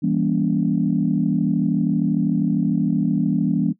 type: chord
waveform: sine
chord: E diminished seventh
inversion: none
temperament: just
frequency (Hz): 164.81 / 197.78 / 237.3 / 284.8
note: E3 / G3 / Bb3 / Db4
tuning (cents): 0 / +16 / +31 / +47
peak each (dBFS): -22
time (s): 0.02-3.73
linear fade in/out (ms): 20
effects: noise-tail reverb RT60 0.1 s tail -18 dB re dry + tanh soft clip ceiling -6 dBFS